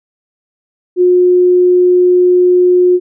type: tone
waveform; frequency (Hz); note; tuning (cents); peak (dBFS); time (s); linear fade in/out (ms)
sine; 360; F#4; -47; -5; 0.96-3; 50
effects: none